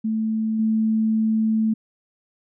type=tone with level steps; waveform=sine; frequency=220 Hz; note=A3; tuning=in tune; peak=-20 / -17 dBFS; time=0.04-1.74 s; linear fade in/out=10 ms; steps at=0.59 s; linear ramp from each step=5 ms; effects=none